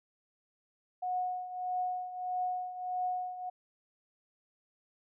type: tone with tremolo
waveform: sine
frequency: 730 Hz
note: F#5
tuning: 24 cents flat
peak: -29 dBFS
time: 1.02-3.5 s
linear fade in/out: 10 ms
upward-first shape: triangle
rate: 1.6 Hz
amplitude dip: 75%
effects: none